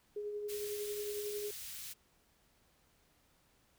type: tone with tremolo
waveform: sine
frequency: 415.3 Hz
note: G#4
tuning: in tune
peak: -36 dBFS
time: 0.16-1.51 s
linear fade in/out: 5 ms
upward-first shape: triangle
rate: 11 Hz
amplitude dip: 40%
type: band-stop noise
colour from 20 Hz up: white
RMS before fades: -46 dBFS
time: 0.48-1.94 s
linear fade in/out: 20 ms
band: 110 to 2200 Hz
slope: 12 dB/octave
effects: pink hiss -71 dBFS RMS until 3.78 s